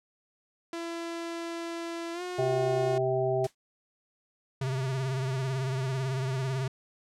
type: tone with pitch glide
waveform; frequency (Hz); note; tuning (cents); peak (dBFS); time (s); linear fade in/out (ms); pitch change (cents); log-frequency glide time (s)
sawtooth; 336.2 to 360.3; E4 to F#4; +34 to -46; -30; 0.73-2.98; 2; +120; 2.13-2.22
type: harmonic tone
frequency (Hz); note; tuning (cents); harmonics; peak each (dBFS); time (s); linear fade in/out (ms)
130; C3; -11; 1 / 3 / 5 / 6; -32 / -28 / -29 / -35; 2.38-3.47; 10
type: noise with exponential decay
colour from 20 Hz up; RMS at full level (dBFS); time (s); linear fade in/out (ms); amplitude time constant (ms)
white; -36; 3.44-3.55; 5; 22
type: tone with vibrato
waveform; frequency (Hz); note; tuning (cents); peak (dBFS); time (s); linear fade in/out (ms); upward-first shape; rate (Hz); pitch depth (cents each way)
square; 132; C3; +16; -29; 4.61-6.68; 5; triangle; 18; 73
effects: low-pass 8000 Hz 12 dB/octave